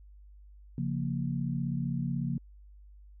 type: chord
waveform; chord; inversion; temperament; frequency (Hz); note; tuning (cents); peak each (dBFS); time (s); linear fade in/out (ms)
sine; Bb minor; first; equal; 138.59 / 174.61 / 233.1; Db3 / F3 / Bb3; 0 / 0 / 0; -32 / -34 / -35; 0.78-2.38; 2
effects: added 50 Hz sine -50 dBFS peak until 3.2 s